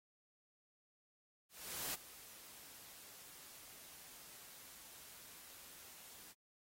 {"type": "noise with ADSR envelope", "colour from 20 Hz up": "white", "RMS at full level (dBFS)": -41, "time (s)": [1.49, 6.34], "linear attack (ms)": 450, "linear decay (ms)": 15, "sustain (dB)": -16, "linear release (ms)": 32, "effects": ["AAC 48 kbps"]}